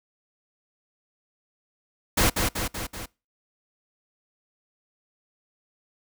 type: noise with echo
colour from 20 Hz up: pink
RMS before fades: -20 dBFS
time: 2.17-2.3 s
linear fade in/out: 10 ms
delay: 190 ms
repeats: 4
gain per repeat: -4 dB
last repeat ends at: 3.06 s
effects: noise-tail reverb RT60 0.3 s tail -25 dB re dry